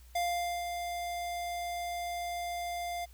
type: tone with ADSR envelope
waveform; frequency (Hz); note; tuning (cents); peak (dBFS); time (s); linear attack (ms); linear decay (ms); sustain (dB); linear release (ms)
square; 698.5; F5; 0; -29; 0.15-3.06; 7; 480; -6; 20
effects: added 60 Hz sine -52 dBFS peak until 3.13 s + white hiss -63 dBFS RMS until 3.13 s